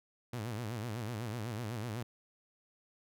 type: tone with vibrato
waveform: sawtooth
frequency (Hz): 113.2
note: A2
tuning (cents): +50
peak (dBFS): -33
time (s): 0.33-2.03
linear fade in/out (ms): 5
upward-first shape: sine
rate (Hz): 8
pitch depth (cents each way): 160
effects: none